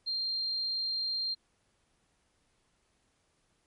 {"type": "tone", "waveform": "sine", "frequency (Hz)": 4186, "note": "C8", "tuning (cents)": 0, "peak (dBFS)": -30, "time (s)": [0.06, 1.35], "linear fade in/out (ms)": 20, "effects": ["pink hiss -73 dBFS RMS until 3.66 s", "MP3 48 kbps"]}